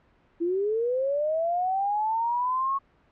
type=linear sweep; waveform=sine; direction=up; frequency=329.6 to 1106 Hz; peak=-23 dBFS; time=0.4-2.79 s; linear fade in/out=20 ms; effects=pink hiss -62 dBFS RMS until 3.11 s + low-pass 2000 Hz 12 dB/octave